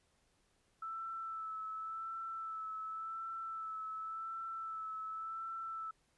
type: tone with vibrato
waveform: sine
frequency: 1318.5 Hz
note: E6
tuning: in tune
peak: -40 dBFS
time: 0.82-5.91 s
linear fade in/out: 5 ms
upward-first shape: sine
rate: 0.9 Hz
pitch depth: 24 cents each way
effects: pink hiss -75 dBFS RMS until 6.17 s + resampled to 24000 Hz